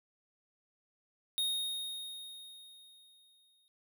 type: tone with exponential decay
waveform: square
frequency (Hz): 3719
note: A#7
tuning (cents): -5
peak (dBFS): -30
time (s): 1.38-3.68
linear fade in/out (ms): 0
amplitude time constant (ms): 500
effects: none